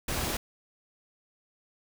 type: noise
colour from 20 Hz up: pink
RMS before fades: -31 dBFS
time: 0.08-0.37 s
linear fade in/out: 5 ms
effects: none